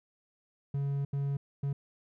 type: tone bursts at uneven times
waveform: triangle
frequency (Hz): 140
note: C#3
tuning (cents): +18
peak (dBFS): -27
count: 3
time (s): 0.74-1.05 / 1.13-1.37 / 1.63-1.73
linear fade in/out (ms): 5
effects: none